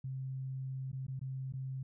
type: tone with dropouts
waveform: sine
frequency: 132.2 Hz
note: C3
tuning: 18 cents sharp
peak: -37 dBFS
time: 0.04-1.83 s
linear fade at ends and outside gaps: 5 ms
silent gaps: 0.917-0.929 / 1.067-1.081 / 1.194-1.213 / 1.524-1.536 s
effects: none